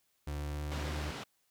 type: tone with pitch glide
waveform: 35% pulse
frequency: 73.3 to 75.23 Hz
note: D2 to D2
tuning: -3 to +42 cents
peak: -34 dBFS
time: 0.27-1.11 s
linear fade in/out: 5 ms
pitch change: +45 cents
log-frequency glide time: 0.42-0.99 s
type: band-pass noise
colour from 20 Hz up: pink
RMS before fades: -43 dBFS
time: 0.71-1.24 s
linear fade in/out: 10 ms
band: 150 to 4800 Hz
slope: 12 dB/octave
effects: white hiss -75 dBFS RMS until 1.5 s